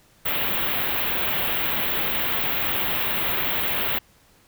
white band-stop noise, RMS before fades -24 dBFS, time 0.25-3.99 s, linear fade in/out 10 ms, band 3600 to 14000 Hz, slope 48 dB/octave, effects pink hiss -57 dBFS RMS until 4.47 s

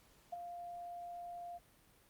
sine tone with ADSR envelope, 698.5 Hz, F5, in tune, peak -37 dBFS, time 0.32-1.59 s, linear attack 12 ms, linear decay 16 ms, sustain -7 dB, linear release 28 ms, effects pink hiss -67 dBFS RMS until 2.09 s + Opus 48 kbps

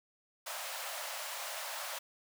pink high-pass noise, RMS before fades -41 dBFS, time 0.46-1.99 s, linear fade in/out 10 ms, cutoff 540 Hz, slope 96 dB/octave, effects none

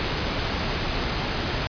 pink noise, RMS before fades -26 dBFS, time 0-1.67 s, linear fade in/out 0 ms, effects resampled to 11025 Hz

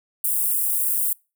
white high-pass noise, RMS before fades -22 dBFS, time 0.24-1.13 s, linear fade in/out 2 ms, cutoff 8800 Hz, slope 48 dB/octave, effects noise-tail reverb RT60 0.3 s tail -26 dB re dry

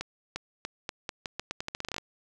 accelerating click train, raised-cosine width 0.2 ms, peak -16 dBFS, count 18, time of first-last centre 0.01-1.982 s, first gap 350 ms, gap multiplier 0.83, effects none

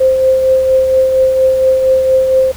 sine tone with tremolo, 523.3 Hz, C5, in tune, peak -5 dBFS, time 0-2.52 s, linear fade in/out 10 ms, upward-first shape triangle, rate 4.3 Hz, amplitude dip 45%, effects added 72 Hz sine -34 dBFS peak until 2.56 s + pink hiss -34 dBFS RMS until 2.56 s

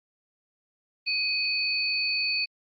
sine tone pair together, 2511 / 4474 Hz, D#7 / C#8, +15 / +15 cents, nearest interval minor seventh, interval 1000 cents, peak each -27 dBFS, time 1.06-2.46 s, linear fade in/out 20 ms, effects Opus 32 kbps

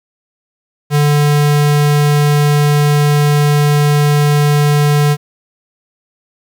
square tone, 146.83 Hz, D3, in tune, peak -9 dBFS, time 0.9-5.17 s, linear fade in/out 50 ms, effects 8-bit

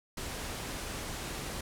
pink low-pass noise, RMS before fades -39 dBFS, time 0.17-1.61 s, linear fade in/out 5 ms, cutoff 12000 Hz, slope 24 dB/octave, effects none

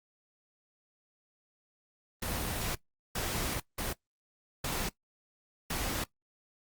pink noise bursts at uneven times, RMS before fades -34 dBFS, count 5, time 2.22-2.75 / 3.15-3.6 / 3.78-3.93 / 4.64-4.89 / 5.7-6.04 s, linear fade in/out 5 ms, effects noise-tail reverb RT60 0.1 s tail -19 dB re dry + Opus 24 kbps

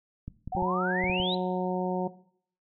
clicks, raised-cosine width 5 ms, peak -24 dBFS, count 7, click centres 0.28 / 0.476 / 0.551 / 0.624 / 1.04 / 1.098 / 1.2 s
sine exponential sweep, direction up, 713 to 4019 Hz, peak -29 dBFS, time 0.52-1.35 s, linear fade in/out 5 ms
harmonic tone, 182.9 Hz, F#3, 20 cents flat, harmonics 1 / 2 / 3 / 4 / 5, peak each -29 / -32 / -34 / -35 / -36 dBFS, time 0.56-2.08 s, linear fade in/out 10 ms
effects noise-tail reverb RT60 0.6 s tail -17 dB re dry + AAC 64 kbps

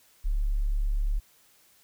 sine tone, 35.69 Hz, D1, 49 cents flat, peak -23 dBFS, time 0.24-1.2 s, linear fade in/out 20 ms, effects white hiss -61 dBFS RMS until 1.83 s

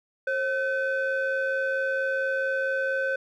triangle ring-modulated tone, 493.9 Hz, B4, in tune, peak -19 dBFS, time 0.27-3.16 s, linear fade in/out 5 ms, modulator 1030 Hz, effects none

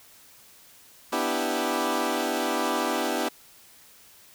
15% pulse chord, E minor seventh, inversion second, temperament equal, 246.9 / 293.7 / 329.6 / 392 Hz, B3 / D4 / E4 / G4, 0 / 0 / 0 / 0 cents, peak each -24 dBFS, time 1.12-3.29 s, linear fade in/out 10 ms, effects white hiss -53 dBFS RMS until 4.34 s

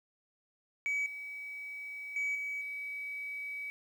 sine tone with level steps, 2277 Hz, C#7, 46 cents sharp, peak -28 / -40 / -29 / -34 / -37 dBFS, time 0.86-3.7 s, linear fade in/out 0 ms, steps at 1.06 / 2.16 / 2.35 / 2.61 s, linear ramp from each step 2 ms, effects tanh soft clip ceiling -28 dBFS + 10-bit

